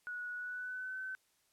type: tone with pitch glide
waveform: sine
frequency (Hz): 1464 to 1526.2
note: F#6 to G6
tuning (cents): -19 to -47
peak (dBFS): -39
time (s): 0.07-1.15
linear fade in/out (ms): 0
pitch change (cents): +72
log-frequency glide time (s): 0.34-1
effects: white hiss -74 dBFS RMS until 1.52 s + low-pass 12000 Hz 12 dB/octave